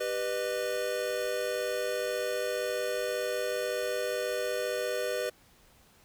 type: chord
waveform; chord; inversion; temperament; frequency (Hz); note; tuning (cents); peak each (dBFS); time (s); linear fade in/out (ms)
square; G augmented; none; equal with one note detuned; 392 / 493.9 / 608.7; G4 / B4 / D#5; 0 / 0 / -38; -38 / -33 / -35; 0-5.3; 10
effects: pink hiss -61 dBFS RMS until 6.04 s